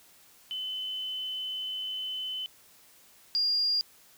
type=tone pair in turn; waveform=sine; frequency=3033 / 4815 Hz; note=F#7 / D8; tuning=+42 / +42 cents; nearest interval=minor sixth; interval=800 cents; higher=second; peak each=-32 / -24 dBFS; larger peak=second; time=0.51-2.46 / 3.35-3.81 s; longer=first; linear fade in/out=0 ms; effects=white hiss -58 dBFS RMS until 4.17 s